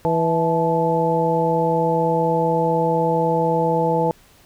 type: harmonic tone with a mistuned harmonic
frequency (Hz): 164.1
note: E3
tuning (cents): -8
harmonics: 1 / 2 / 3 / 4 / 5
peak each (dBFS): -23 / -26 / -20 / -26 / -21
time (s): 0.05-4.11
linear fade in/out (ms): 0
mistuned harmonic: 5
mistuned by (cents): +91
effects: pink hiss -52 dBFS RMS until 4.45 s